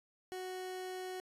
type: tone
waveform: 30% pulse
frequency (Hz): 370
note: F#4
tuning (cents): 0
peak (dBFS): -38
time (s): 0.32-1.2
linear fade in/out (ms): 0
effects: resampled to 32000 Hz